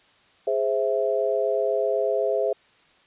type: chord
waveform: sine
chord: Ab augmented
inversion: none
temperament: equal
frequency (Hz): 415.3 / 523.3 / 659.3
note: Ab4 / C5 / E5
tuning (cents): 0 / 0 / 0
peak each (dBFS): -25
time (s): 0.47-2.53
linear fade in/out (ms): 5
effects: white hiss -58 dBFS RMS until 3.06 s + resampled to 8000 Hz